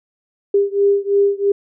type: beating tone pair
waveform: sine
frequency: 399.8 / 402.8 Hz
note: G4 / G4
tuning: +34 / +47 cents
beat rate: 3 Hz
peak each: -15 / -16 dBFS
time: 0.54-1.52 s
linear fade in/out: 5 ms
effects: none